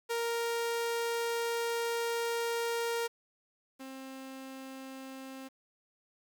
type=tone pair in turn; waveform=sawtooth; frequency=466.2 / 265.4 Hz; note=A#4 / C4; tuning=0 / +25 cents; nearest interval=minor seventh; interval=975 cents; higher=first; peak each=-27 / -39 dBFS; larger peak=first; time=0.09-3.08 / 3.79-5.49 s; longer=first; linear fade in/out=20 ms; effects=10-bit